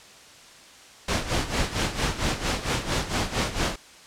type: noise with tremolo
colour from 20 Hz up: pink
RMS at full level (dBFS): -23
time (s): 1.08-3.76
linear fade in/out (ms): 5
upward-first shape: sine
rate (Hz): 4.4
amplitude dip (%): 75
effects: white hiss -48 dBFS RMS until 4.06 s + low-pass 7000 Hz 12 dB/octave